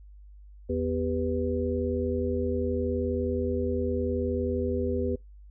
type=harmonic tone with a mistuned harmonic; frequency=82.41 Hz; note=E2; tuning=in tune; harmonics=1 / 3 / 5 / 6; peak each=-31 / -31 / -31 / -31 dBFS; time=0.69-5.16 s; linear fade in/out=10 ms; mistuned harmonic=5; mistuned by=-72 cents; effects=noise-tail reverb RT60 0.2 s tail -25 dB re dry + added 50 Hz sine -46 dBFS peak until 5.5 s